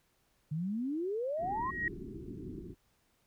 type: exponential sweep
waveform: sine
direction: up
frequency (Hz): 146.3 to 1108.7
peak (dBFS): -32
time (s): 0.51-1.71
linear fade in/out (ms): 10
type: tone with exponential growth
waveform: sine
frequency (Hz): 1891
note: A#6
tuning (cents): +24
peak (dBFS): -28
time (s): 1.37-1.88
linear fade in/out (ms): 2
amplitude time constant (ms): 110
type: low-pass noise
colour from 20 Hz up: white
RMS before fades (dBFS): -44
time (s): 1.38-2.75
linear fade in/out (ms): 50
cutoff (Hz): 400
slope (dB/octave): 96
effects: pink hiss -73 dBFS RMS until 3.26 s